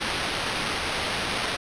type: noise with sample-and-hold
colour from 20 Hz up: violet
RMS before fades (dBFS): -28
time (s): 0-1.57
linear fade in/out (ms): 20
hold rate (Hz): 7350
effects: resampled to 22050 Hz